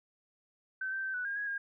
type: tone with pitch steps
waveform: sine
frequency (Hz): 1536 / 1561 / 1550 / 1484 / 1615 / 1660 / 1619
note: G6 / G6 / G6 / F#6 / G#6 / G#6 / G#6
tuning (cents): -36 / -8 / -20 / +5 / -49 / -1 / -45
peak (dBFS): -33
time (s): 0.81-1.58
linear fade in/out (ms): 5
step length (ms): 110
effects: none